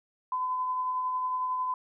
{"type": "tone with tremolo", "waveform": "sine", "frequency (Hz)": 1014, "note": "B5", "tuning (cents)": 45, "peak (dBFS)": -26, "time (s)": [0.32, 1.74], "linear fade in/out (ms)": 2, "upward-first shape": "triangle", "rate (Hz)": 11, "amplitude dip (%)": 30, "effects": []}